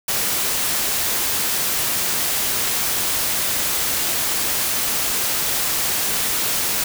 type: noise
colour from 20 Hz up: white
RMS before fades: -21 dBFS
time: 0.08-6.84 s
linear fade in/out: 5 ms
effects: none